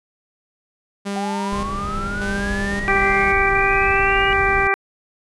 sawtooth tone with tremolo, 200 Hz, G3, 35 cents sharp, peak -19 dBFS, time 1.05-3.33 s, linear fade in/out 20 ms, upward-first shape square, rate 0.86 Hz, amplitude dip 50%
sine linear sweep, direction up, 767 to 2894 Hz, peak -25 dBFS, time 1.16-4.33 s, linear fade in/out 0 ms
brown noise, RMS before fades -28 dBFS, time 1.52-4.67 s, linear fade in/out 0 ms
harmonic tone, 392 Hz, G4, in tune, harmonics 1 / 2 / 3 / 4 / 5 / 6, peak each -22 / -22 / -22 / -22 / -22 / -22 dBFS, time 2.88-4.74 s, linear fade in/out 0 ms
effects resampled to 24000 Hz

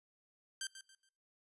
10% pulse tone with echo, 1568 Hz, G6, in tune, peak -30 dBFS, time 0.61-0.67 s, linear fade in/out 2 ms, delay 140 ms, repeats 3, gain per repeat -11 dB, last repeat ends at 1.09 s, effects noise-tail reverb RT60 0.5 s tail -23 dB re dry + resampled to 24000 Hz

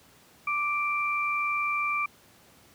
sine tone pair together, 1174.7 / 2353 Hz, D6 / D7, 0 / +3 cents, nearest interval octave, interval 1203 cents, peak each -28 dBFS, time 0.47-2.06 s, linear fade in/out 5 ms, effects pink hiss -57 dBFS RMS until 2.74 s + high-pass 80 Hz 12 dB/octave

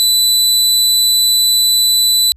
sawtooth tone, 3988 Hz, B7, 16 cents sharp, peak -6 dBFS, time 0-2.32 s, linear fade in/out 0 ms, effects added 65 Hz sine -41 dBFS peak until 2.36 s + resampled to 32000 Hz

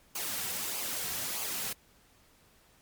white noise with flanger, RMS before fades -35 dBFS, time 0.15-1.73 s, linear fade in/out 5 ms, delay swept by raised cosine 0.53 to 3.43 ms, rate 1.6 Hz, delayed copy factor -0.55, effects pink hiss -63 dBFS RMS until 2.81 s + MP3 96 kbps

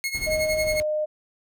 sawtooth tone with tremolo, 2167 Hz, C#7, 40 cents flat, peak -20 dBFS, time 0.04-0.8 s, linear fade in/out 0 ms, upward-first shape sine, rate 11 Hz, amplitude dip 75%
brown noise, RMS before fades -36 dBFS, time 0.14-0.83 s, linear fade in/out 10 ms
sine tone with pitch glide, 621 to 610.3 Hz, D#5 to D#5, -3 to -34 cents, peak -22 dBFS, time 0.26-1.06 s, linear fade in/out 20 ms, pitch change -31 cents, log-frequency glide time 0.63-0.82 s
effects none

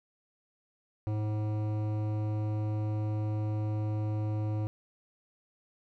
sine tone with hard clipping, 106.7 Hz, G#2, 47 cents sharp, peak -31 dBFS, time 1.07-4.67 s, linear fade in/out 0 ms, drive 14 dB, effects none

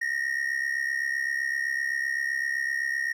triangle ring-modulated tone, 1864.7 Hz, A#6, in tune, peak -21 dBFS, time 0.01-3.13 s, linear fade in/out 10 ms, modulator 33.9 Hz, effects none

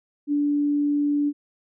sine tone, 290.6 Hz, D4, 18 cents flat, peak -19 dBFS, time 0.27-1.33 s, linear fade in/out 50 ms, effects none

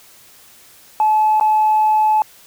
sine tone with dropouts, 861 Hz, A5, 38 cents flat, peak -10 dBFS, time 1-2.22 s, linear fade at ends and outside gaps 1 ms, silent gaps 1.399-1.41 s, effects tanh soft clip ceiling -7 dBFS + white hiss -46 dBFS RMS until 2.46 s

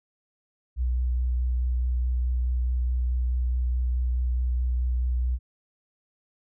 sine tone with vibrato, 61.74 Hz, B1, in tune, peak -22 dBFS, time 0.76-5.39 s, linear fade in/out 50 ms, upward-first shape sine, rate 4.7 Hz, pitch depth 14 cents each way, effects none

